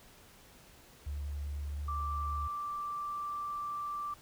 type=tone with pitch glide; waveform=sine; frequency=72.2 to 73.46 Hz; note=D2 to D2; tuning=-29 to +1 cents; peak=-35 dBFS; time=1.06-2.48 s; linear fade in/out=10 ms; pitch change=+30 cents; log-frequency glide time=1.7-1.93 s
type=tone; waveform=sine; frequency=1173 Hz; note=D6; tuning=2 cents flat; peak=-35 dBFS; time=1.88-4.14 s; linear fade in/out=5 ms
effects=pink hiss -58 dBFS RMS until 4.21 s